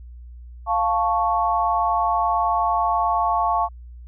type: chord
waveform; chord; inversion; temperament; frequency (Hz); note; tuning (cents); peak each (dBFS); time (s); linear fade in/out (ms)
sine; F augmented; none; equal; 698.5 / 880 / 1108.7; F5 / A5 / C#6; 0 / 0 / 0; -22; 0.66-3.69; 50
effects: added 60 Hz sine -37 dBFS peak until 4.07 s